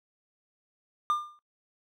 triangle tone with exponential decay, 1200 Hz, D6, 37 cents sharp, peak -19 dBFS, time 1.1-1.39 s, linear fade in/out 0 ms, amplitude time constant 63 ms, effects noise-tail reverb RT60 0.1 s tail -19 dB re dry

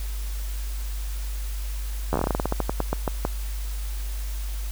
slowing click train, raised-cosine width 1 ms, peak -9 dBFS, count 19, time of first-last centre 2.13-3.251 s, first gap 12 ms, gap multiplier 1.17, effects added 50 Hz sine -27 dBFS peak until 4.71 s + white hiss -42 dBFS RMS until 4.71 s

